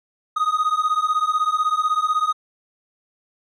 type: beating tone pair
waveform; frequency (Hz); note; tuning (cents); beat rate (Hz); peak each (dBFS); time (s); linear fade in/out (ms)
triangle; 1239 / 1255; D#6 / D#6; -8 / +15; 16; -19; 0.36-2.33; 10
effects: resampled to 24000 Hz